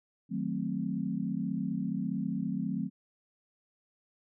sine chord, D# diminished seventh, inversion none, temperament equal, 155.56 / 185 / 220 / 261.6 Hz, D#3 / F#3 / A3 / C4, 0 / 0 / 0 / 0 cents, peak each -39 / -34 / -35 / -36 dBFS, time 0.29-2.9 s, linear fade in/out 50 ms, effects none

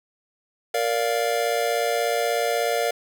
square chord, Bb major, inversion none, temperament just, 466.2 / 582.7 / 699.2 Hz, Bb4 / D5 / F5, 0 / -14 / +2 cents, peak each -26 / -27 / -26 dBFS, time 0.74-2.91 s, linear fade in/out 5 ms, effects none

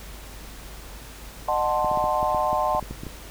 sine chord, D# diminished seventh, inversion none, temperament equal with one note detuned, 611.9 / 740 / 880 / 1046.5 Hz, D#5 / F#5 / A5 / C6, -29 / 0 / 0 / 0 cents, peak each -26 dBFS, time 1.48-2.8 s, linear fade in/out 5 ms
clicks, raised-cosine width 3 ms, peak -21 dBFS, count 12, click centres 1.846 / 1.915 / 1.974 / 2.041 / 2.229 / 2.347 / 2.53 / 2.749 / 2.827 / 2.91 / 3.035 / 3.067 s
effects added 50 Hz sine -41 dBFS peak until 3.3 s + pink hiss -43 dBFS RMS until 3.3 s

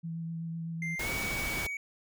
sine tone with vibrato, 165.1 Hz, E3, 3 cents sharp, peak -34 dBFS, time 0.03-0.96 s, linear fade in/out 20 ms, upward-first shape triangle, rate 7.9 Hz, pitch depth 18 cents each way
triangle tone with pitch glide, 2093 to 2256 Hz, C7 to C#7, 0 to +30 cents, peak -32 dBFS, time 0.82-1.77 s, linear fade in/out 2 ms, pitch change +130 cents, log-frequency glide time 0.98-1.09 s
pink noise, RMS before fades -36 dBFS, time 0.99-1.67 s, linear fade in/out 5 ms
effects none

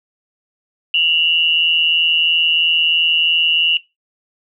sine tone pair together, 2749 / 2912 Hz, F7 / F#7, -28 / -28 cents, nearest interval minor second, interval 100 cents, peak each -15 dBFS, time 0.94-3.77 s, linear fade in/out 2 ms, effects noise-tail reverb RT60 0.2 s tail -17 dB re dry

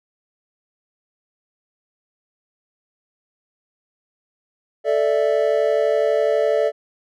triangle chord, A suspended fourth, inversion none, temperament equal, 440 / 587.3 / 659.3 Hz, A4 / D5 / E5, 0 / 0 / 0 cents, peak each -18 / -17 / -20 dBFS, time 4.84-6.72 s, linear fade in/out 50 ms, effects none

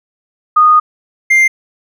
sine / triangle tone pair in turn, 1234 / 2101 Hz, D#6 / C7, -15 / +7 cents, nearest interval major sixth, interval 922 cents, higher second, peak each -4 dBFS, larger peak neither, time 0.56-0.8 / 1.3-1.48 s, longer first, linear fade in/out 10 ms, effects none

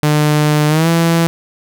sawtooth tone with pitch glide, 150.3 to 166.77 Hz, D3 to E3, +40 to +20 cents, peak -6 dBFS, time 0.03-1.27 s, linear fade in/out 0 ms, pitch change +180 cents, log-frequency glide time 0.68-0.88 s, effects none

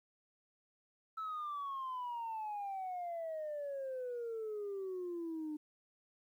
sine exponential sweep, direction down, 1318.5 to 299.2 Hz, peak -37 dBFS, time 1.17-5.57 s, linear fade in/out 10 ms, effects tanh soft clip ceiling -36 dBFS + 12-bit

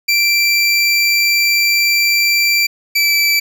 25% pulse tone pair in turn, 2349 / 2321 Hz, D7 / D7, 0 / -21 cents, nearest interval unison, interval 21 cents, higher first, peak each -7 / -7 dBFS, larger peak neither, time 0.08-2.67 / 2.95-3.4 s, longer first, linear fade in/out 10 ms, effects none

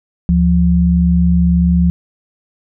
sine tone pair together, 73.4 / 174.88 Hz, D2 / F3, 0 / +3 cents, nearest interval octave + minor third, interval 1503 cents, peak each -13 / -10 dBFS, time 0.29-1.9 s, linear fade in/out 0 ms, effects none

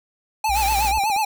square tone with vibrato, 830.6 Hz, G#5, in tune, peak -19 dBFS, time 0.44-1.25 s, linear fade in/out 5 ms, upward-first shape sine, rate 8.2 Hz, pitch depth 110 cents each way
sine tone, 61.3 Hz, B1, 12 cents flat, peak -26 dBFS, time 0.49-0.99 s, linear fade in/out 5 ms
white noise, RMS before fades -29 dBFS, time 0.52-0.93 s, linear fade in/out 50 ms
click train, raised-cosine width 1 ms, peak -23 dBFS, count 9, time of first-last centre 0.66-1.163 s, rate 15.9 Hz
effects none

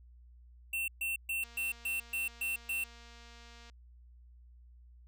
square tone bursts, 2700 Hz, E7, 41 cents sharp, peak -33 dBFS, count 8, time 0.73-2.84 s, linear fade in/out 5 ms, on 150 ms, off 130 ms
click train, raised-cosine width 0.2 ms, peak -39 dBFS, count 534, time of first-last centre 1.43-3.698 s, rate 235 Hz
effects added 60 Hz sine -54 dBFS peak until 5.07 s

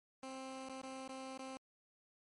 15% pulse tone with dropouts, 263.7 Hz, C4, 14 cents sharp, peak -39 dBFS, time 0.23-1.57 s, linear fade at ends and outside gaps 1 ms, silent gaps 0.689-0.696 / 0.815-0.833 / 1.077-1.091 / 1.376-1.392 s, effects MP3 48 kbps

